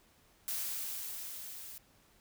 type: noise with level ramp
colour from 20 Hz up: blue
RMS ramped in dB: -36 to -48 dBFS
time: 0.48-1.78 s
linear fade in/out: 0 ms
effects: pink hiss -66 dBFS RMS until 2.2 s